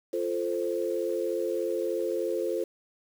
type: chord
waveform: sine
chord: F major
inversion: none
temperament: equal with one note detuned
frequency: 346.6 / 440 / 523.3 Hz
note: F4 / A4 / C5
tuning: -13 / 0 / 0 cents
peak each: -31 dBFS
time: 0.13-2.64 s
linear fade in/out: 5 ms
effects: 8-bit